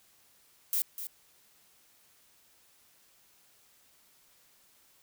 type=noise with echo; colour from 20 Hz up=violet; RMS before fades=-29 dBFS; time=0.73-0.82 s; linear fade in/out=0 ms; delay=250 ms; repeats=1; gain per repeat=-10 dB; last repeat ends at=1.07 s; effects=white hiss -64 dBFS RMS until 5.02 s